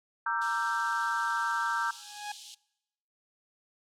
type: chord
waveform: sine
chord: E half-diminished seventh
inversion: second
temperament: equal with one note detuned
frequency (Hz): 932.3 / 1174.7 / 1342.3 / 1568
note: Bb5 / D6 / E6 / G6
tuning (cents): 0 / 0 / +31 / 0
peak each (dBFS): -32 / -36 / -33 / -32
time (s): 0.26-1.91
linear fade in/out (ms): 5
type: high-pass noise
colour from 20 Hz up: pink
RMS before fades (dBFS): -45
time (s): 0.41-2.55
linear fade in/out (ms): 10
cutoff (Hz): 3000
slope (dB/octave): 48
type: tone with exponential growth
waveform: sawtooth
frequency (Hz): 830.6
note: G#5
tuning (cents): 0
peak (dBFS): -29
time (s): 1.81-2.32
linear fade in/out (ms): 5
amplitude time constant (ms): 110
effects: noise-tail reverb RT60 0.9 s tail -23 dB re dry + low-pass 8000 Hz 12 dB/octave